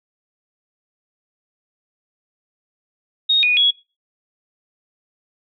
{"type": "tone with pitch steps", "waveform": "sine", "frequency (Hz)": [3731, 2465, 3346], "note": ["A#7", "D#7", "G#7"], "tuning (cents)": [1, -17, 12], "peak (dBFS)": -12, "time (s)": [3.29, 3.71], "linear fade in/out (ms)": 10, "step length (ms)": 140, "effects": ["noise-tail reverb RT60 0.3 s tail -20 dB re dry"]}